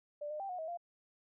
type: tone with pitch steps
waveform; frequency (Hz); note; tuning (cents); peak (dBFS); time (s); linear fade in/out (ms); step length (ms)
sine; 589 / 606 / 785 / 726 / 639 / 693; D5 / D#5 / G5 / F#5 / D#5 / F5; +5 / -46 / +2 / -33 / +46 / -14; -38; 0.21-0.774; 10; 94
effects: none